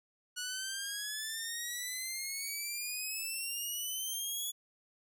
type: exponential sweep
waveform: 10% pulse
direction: up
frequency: 1460 to 3415 Hz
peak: -28 dBFS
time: 0.36-4.52 s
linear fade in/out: 20 ms
effects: none